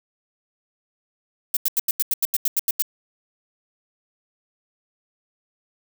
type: noise bursts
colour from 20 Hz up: violet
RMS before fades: -20 dBFS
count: 12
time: 1.54-2.822 s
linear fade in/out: 2 ms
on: 28 ms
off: 86 ms
effects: none